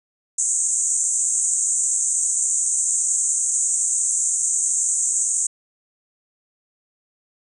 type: band-pass noise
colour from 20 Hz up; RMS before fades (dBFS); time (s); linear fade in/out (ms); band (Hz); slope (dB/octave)
white; -21; 0.38-5.47; 5; 6500 to 8600; 96
effects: none